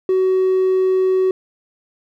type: tone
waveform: triangle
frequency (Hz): 375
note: F#4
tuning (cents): +23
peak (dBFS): -10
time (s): 0.09-1.31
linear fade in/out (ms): 2
effects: tanh soft clip ceiling -8 dBFS